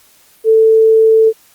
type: tone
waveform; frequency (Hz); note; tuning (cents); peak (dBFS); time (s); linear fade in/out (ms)
sine; 443.5; A4; +14; -5; 0.44-1.33; 50
effects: white hiss -48 dBFS RMS until 1.54 s + Opus 48 kbps